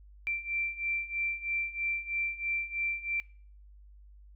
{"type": "beating tone pair", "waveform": "sine", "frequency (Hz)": [2349, 2352.1], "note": ["D7", "D7"], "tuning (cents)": [0, 2], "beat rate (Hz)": 3.1, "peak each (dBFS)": [-36, -33], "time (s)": [0.27, 3.2], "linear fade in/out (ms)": 0, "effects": ["noise-tail reverb RT60 0.5 s tail -23 dB re dry", "added 50 Hz sine -51 dBFS peak until 4.35 s"]}